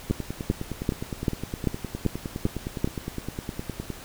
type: two click trains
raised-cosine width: 3 ms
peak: -17 / -9 dBFS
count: 38 / 8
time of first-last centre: 0.1-3.903 / 0.11-2.844 s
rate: 9.73 / 2.56 Hz
effects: pink hiss -43 dBFS RMS until 4.04 s